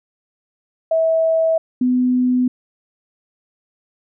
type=tone pair in turn; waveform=sine; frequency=649 / 250.9 Hz; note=E5 / B3; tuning=-27 / +28 cents; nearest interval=octave + major third; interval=1645 cents; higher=first; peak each=-13 / -13 dBFS; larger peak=neither; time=0.91-1.58 / 1.81-2.48 s; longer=neither; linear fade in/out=5 ms; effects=none